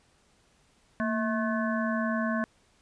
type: harmonic tone with a mistuned harmonic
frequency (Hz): 216.1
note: A3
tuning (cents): -31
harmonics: 1 / 3 / 5 / 7 / 8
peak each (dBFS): -28 / -33 / -35 / -36 / -37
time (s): 1-2.44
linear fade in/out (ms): 0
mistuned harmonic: 1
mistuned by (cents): +92
effects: pink hiss -65 dBFS RMS until 2.81 s + resampled to 22050 Hz